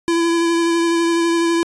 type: tone with vibrato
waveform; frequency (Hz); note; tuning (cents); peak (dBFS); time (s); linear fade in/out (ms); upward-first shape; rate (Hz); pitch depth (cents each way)
square; 336.3; E4; +35; -15; 0.08-1.63; 0; sine; 12; 16
effects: resampled to 22050 Hz